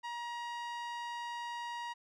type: tone with low-pass filter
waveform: sawtooth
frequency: 950 Hz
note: A#5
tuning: 33 cents sharp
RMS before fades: -41 dBFS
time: 0.03-1.94 s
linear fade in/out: 20 ms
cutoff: 4900 Hz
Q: 0.52
effects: none